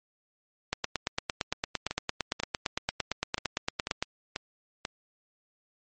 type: two click trains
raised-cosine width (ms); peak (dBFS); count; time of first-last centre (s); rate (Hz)
0.2; -14 / -10; 7 / 30; 1.91-4.851 / 0.73-4.025; 2.04 / 8.8
effects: MP3 32 kbps